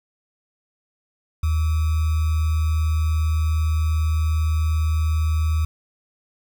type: tone with sample-and-hold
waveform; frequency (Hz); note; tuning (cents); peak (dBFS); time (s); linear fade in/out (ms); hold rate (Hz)
sine; 78.7; D#2; +20; -17; 1.43-5.65; 5; 1225
effects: none